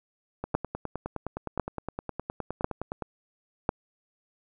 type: two click trains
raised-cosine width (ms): 1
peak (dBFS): -9 / -18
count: 4 / 26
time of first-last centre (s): 0.55-3.691 / 0.44-3.023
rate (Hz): 0.955 / 9.68
effects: none